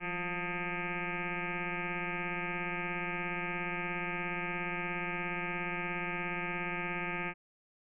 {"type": "tone with frequency modulation", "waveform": "sine", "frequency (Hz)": 1244.5, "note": "D#6", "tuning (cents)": 0, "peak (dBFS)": -33, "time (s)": [0, 7.34], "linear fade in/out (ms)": 50, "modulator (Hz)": 179, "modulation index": 7.1, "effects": []}